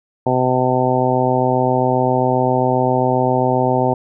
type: harmonic tone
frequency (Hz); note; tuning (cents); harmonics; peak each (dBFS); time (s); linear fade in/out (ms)
127.5; C3; -44; 1 / 2 / 3 / 4 / 5 / 6 / 7; -21 / -21 / -21 / -21 / -21 / -21 / -21; 0.26-3.94; 5
effects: none